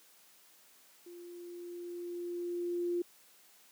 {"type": "tone with level ramp", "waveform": "sine", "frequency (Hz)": 349.2, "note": "F4", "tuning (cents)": 0, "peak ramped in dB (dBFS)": [-47, -29], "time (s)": [1.06, 3.02], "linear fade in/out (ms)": 5, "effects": ["white hiss -62 dBFS RMS until 3.71 s", "high-pass 200 Hz 12 dB/octave"]}